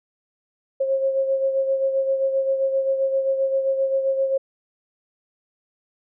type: beating tone pair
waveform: sine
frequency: 537 / 544.6 Hz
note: C5 / C#5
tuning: +45 / -31 cents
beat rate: 7.6 Hz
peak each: -19 / -28 dBFS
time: 0.8-4.38 s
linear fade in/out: 10 ms
effects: none